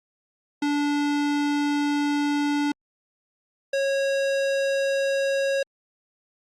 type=tone pair in turn; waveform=square; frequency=290.5 / 548.4 Hz; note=D4 / C#5; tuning=-19 / -19 cents; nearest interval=major seventh; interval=1100 cents; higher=second; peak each=-22 dBFS; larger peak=neither; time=0.62-2.72 / 3.73-5.63 s; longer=first; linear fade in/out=5 ms; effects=low-pass 6000 Hz 12 dB/octave + Opus 48 kbps